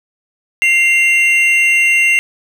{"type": "tone pair together", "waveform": "triangle", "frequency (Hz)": [2103, 2750], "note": ["C7", "F7"], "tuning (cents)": [8, -27], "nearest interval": "perfect fourth", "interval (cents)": 465, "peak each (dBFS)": -10, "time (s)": [0.62, 2.19], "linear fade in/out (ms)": 0, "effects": []}